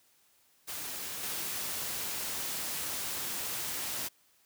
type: noise with level steps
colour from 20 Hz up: white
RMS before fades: -39 / -36 dBFS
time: 0.67-4.09 s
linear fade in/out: 20 ms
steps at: 1.23 s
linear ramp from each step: 5 ms
effects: white hiss -67 dBFS RMS until 4.45 s + high-pass 60 Hz 12 dB/octave